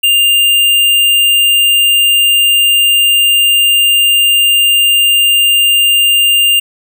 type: tone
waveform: square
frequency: 2800 Hz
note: F7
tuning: 4 cents sharp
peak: -7 dBFS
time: 0.03-6.6 s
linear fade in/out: 10 ms
effects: none